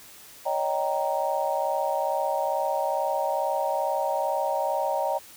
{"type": "chord", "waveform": "sine", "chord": "Eb dominant seventh", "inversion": "third", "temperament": "just", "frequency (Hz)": [560, 622.3, 777.8, 933.4], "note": ["Db5", "Eb5", "G5", "Bb5"], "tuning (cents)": [18, 0, -14, 2], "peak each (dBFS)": -29, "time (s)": [0.45, 5.19], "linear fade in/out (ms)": 20, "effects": ["white hiss -48 dBFS RMS until 5.36 s"]}